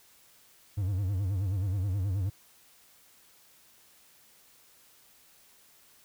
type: tone with vibrato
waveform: triangle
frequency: 96.4 Hz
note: G2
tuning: 28 cents flat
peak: -25 dBFS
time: 0.77-2.3 s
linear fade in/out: 10 ms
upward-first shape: sine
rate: 9.4 Hz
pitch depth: 130 cents each way
effects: white hiss -60 dBFS RMS until 6.04 s